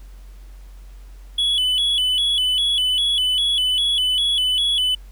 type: tone with vibrato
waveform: triangle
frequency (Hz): 3181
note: G7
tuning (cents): +25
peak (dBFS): -15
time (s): 1.38-4.95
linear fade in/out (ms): 5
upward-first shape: square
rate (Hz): 2.5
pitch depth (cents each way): 99
effects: added 46 Hz sine -37 dBFS peak until 5.11 s + pink hiss -55 dBFS RMS until 5.11 s